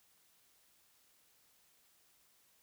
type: silence
effects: white hiss -70 dBFS RMS until 2.62 s